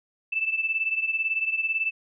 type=beating tone pair; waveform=sine; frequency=2637 / 2655 Hz; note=E7 / E7; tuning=0 / +12 cents; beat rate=18 Hz; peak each=-25 / -29 dBFS; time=0.32-1.91 s; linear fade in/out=10 ms; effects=none